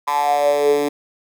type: tone with high-pass filter sweep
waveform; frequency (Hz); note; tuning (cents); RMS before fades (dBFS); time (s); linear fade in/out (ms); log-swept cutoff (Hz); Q
10% pulse; 145.2; D3; -19; -17; 0.07-0.89; 10; 1000 to 330; 8
effects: none